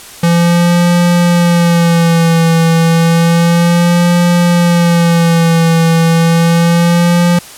square tone with vibrato, 169.6 Hz, E3, 50 cents sharp, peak -7 dBFS, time 0.23-7.39 s, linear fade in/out 5 ms, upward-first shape sine, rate 0.31 Hz, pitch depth 48 cents each way, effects white hiss -32 dBFS RMS until 7.57 s + low-pass 12000 Hz 12 dB/octave

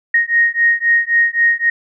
sine beating tone pair, 1864.7 / 1868.5 Hz, A#6 / A#6, 0 / +4 cents, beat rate 3.8 Hz, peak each -14 dBFS, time 0.14-1.7 s, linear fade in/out 5 ms, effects none

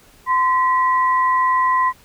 sine tone pair together, 1028.2 / 1941 Hz, C6 / B6, -31 / -31 cents, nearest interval major seventh, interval 1100 cents, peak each -14 / -23 dBFS, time 0.26-1.93 s, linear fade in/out 50 ms, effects pink hiss -50 dBFS RMS until 2.04 s

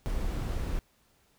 brown noise, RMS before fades -31 dBFS, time 0.06-0.79 s, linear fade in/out 0 ms, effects pink hiss -67 dBFS RMS until 1.38 s

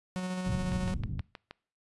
45% pulse tone with tremolo, 183.6 Hz, F#3, 13 cents flat, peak -31 dBFS, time 0.16-0.94 s, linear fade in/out 0 ms, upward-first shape square, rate 14 Hz, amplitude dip 25%
white low-pass noise, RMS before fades -34 dBFS, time 0.46-1.21 s, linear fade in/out 5 ms, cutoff 170 Hz, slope 24 dB/octave
click train, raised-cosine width 0.3 ms, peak -26 dBFS, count 6, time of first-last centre 0.72-1.51 s, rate 6.33 Hz
effects noise-tail reverb RT60 0.5 s tail -24 dB re dry + resampled to 24000 Hz

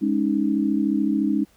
sine chord, Ab suspended fourth, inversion none, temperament equal, 207.7 / 277.2 / 311.1 Hz, Ab3 / Db4 / Eb4, 0 / 0 / 0 cents, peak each -23 dBFS, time 0.01-1.45 s, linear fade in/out 20 ms, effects pink hiss -59 dBFS RMS until 1.56 s

